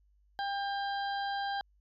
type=harmonic tone; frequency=798 Hz; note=G5; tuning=31 cents sharp; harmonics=1 / 2 / 4 / 5 / 6; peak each=-33 / -39 / -45 / -47 / -49 dBFS; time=0.39-1.61 s; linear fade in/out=0 ms; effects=added 50 Hz sine -64 dBFS peak until 1.8 s